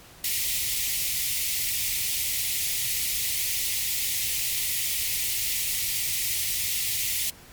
white band-stop noise, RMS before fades -27 dBFS, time 0.24-7.3 s, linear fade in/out 2 ms, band 130 to 1900 Hz, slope 96 dB/octave, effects pink hiss -49 dBFS RMS until 7.52 s + MP3 96 kbps

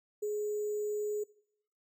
sine tone with sample-and-hold, 419.3 Hz, G#4, 17 cents sharp, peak -31 dBFS, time 0.22-1.24 s, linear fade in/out 10 ms, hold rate 7350 Hz, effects noise-tail reverb RT60 0.7 s tail -22 dB re dry

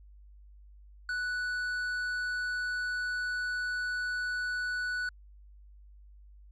sine tone with tanh clipping, 1481 Hz, F#6, 1 cent sharp, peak -32 dBFS, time 1.09-5.09 s, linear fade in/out 2 ms, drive 8 dB, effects added 50 Hz sine -51 dBFS peak until 6.51 s

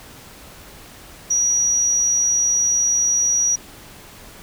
sine tone, 5790 Hz, F#8, 38 cents flat, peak -15 dBFS, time 1.3-3.56 s, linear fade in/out 10 ms, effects pink hiss -42 dBFS RMS until 4.42 s

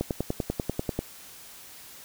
click train, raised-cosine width 2 ms, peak -13 dBFS, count 11, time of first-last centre 0.01-0.99 s, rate 10.2 Hz, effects white hiss -47 dBFS RMS until 2.04 s

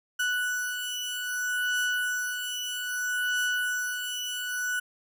35% pulse beating tone pair, 1480 / 1480.62 Hz, F#6 / F#6, 0 / +1 cents, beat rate 0.62 Hz, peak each -28 / -30 dBFS, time 0.19-4.8 s, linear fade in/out 10 ms, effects none

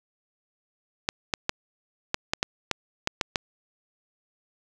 clicks, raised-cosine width 0.2 ms, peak -6 dBFS, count 10, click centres 1.089 / 1.338 / 1.494 / 2.144 / 2.335 / 2.429 / 2.713 / 3.074 / 3.212 / 3.358 s, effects none

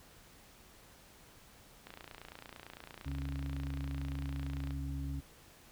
click train, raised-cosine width 0.3 ms, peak -31 dBFS, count 83, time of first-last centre 1.87-4.707 s, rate 28.9 Hz
harmonic tone, 68.8 Hz, C#2, 12 cents flat, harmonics 1 / 2 / 4, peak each -38 / -41 / -44 dBFS, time 3.05-5.21 s, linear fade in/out 20 ms
effects pink hiss -59 dBFS RMS until 5.71 s

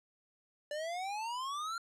square exponential sweep, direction up, 581 to 1396.9 Hz, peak -37 dBFS, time 0.71-1.78 s, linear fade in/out 2 ms, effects low-pass 8000 Hz 12 dB/octave + 13-bit

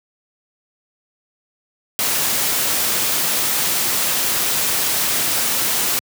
white noise, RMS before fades -19 dBFS, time 1.99-5.99 s, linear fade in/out 0 ms, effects high-pass 100 Hz 12 dB/octave

